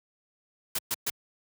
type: noise bursts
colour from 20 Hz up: white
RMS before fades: -29 dBFS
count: 3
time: 0.75-1.101 s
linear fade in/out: 5 ms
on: 37 ms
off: 120 ms
effects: high-pass 80 Hz 12 dB/octave